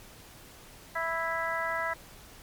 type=harmonic tone; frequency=329.6 Hz; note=E4; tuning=in tune; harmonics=2 / 3 / 4 / 5 / 6; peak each=-35 / -35 / -35 / -35 / -35 dBFS; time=0.95-1.94 s; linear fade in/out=10 ms; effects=pink hiss -51 dBFS RMS until 2.42 s + MP3 96 kbps